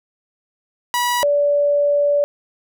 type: tone pair in turn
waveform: sawtooth / sine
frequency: 972 / 578 Hz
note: B5 / D5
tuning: -28 / -28 cents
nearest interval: major sixth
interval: 900 cents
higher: first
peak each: -13 dBFS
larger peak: neither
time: 0.94-1.23 / 1.23-2.24 s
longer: second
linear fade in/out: 0 ms
effects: none